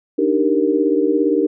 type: chord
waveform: sine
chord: Eb major seventh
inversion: third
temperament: equal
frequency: 293.7 / 311.1 / 392 / 466.2 Hz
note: D4 / Eb4 / G4 / Bb4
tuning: 0 / 0 / 0 / 0 cents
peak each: -19 dBFS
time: 0.18-1.47 s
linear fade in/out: 10 ms
effects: none